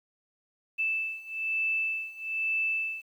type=beating tone pair; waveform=sine; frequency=2637 / 2638.1 Hz; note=E7 / E7; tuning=0 / +1 cents; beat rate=1.1 Hz; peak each=-32 / -30 dBFS; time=0.78-3.02 s; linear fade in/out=20 ms; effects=10-bit